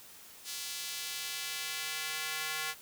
square tone with high-pass filter sweep, 155.56 Hz, D#3, in tune, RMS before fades -38 dBFS, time 0.44-2.75 s, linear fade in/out 50 ms, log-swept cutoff 4300 to 1600 Hz, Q 0.91, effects white hiss -53 dBFS RMS until 2.81 s

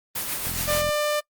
white noise with tremolo, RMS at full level -27 dBFS, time 0.15-0.82 s, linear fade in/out 10 ms, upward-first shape sine, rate 7.1 Hz, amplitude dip 35%
click train, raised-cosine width 5 ms, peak -23 dBFS, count 19, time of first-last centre 0.47-0.891 s, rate 42.8 Hz
sawtooth tone, 596 Hz, D5, 25 cents sharp, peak -18 dBFS, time 0.67-1.21 s, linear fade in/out 20 ms
effects noise-tail reverb RT60 0.1 s tail -24 dB re dry + Opus 32 kbps

